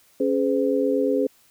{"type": "tone cluster", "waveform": "sine", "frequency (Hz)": [276.2, 420.5, 509], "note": ["C#4", "G#4", "C5"], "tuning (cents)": [-6, 22, -48], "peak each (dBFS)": -23, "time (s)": [0.2, 1.27], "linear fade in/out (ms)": 5, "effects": ["white hiss -58 dBFS RMS until 1.5 s"]}